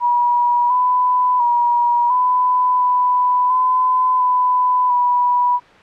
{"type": "tone with pitch steps", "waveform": "sine", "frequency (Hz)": [966, 998, 958, 1000, 994, 1012, 1000, 980], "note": ["B5", "B5", "A#5", "B5", "B5", "B5", "B5", "B5"], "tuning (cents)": [-39, 18, 47, 21, 11, 42, 21, -14], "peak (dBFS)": -12, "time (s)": [0, 5.6], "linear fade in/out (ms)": 50, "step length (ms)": 700, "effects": ["white hiss -44 dBFS RMS until 5.82 s", "low-pass 2000 Hz 12 dB/octave"]}